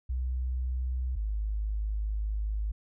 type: tone pair in turn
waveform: sine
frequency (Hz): 63 / 52.42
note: B1 / G#1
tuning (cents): +35 / +17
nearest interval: minor third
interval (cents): 318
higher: first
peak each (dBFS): -28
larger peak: neither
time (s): 0.09-1.16 / 1.16-2.72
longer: second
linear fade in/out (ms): 10
effects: none